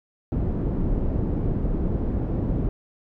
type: low-pass noise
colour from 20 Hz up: pink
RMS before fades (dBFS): -24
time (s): 0.32-2.69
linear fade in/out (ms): 0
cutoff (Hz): 330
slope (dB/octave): 12
effects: none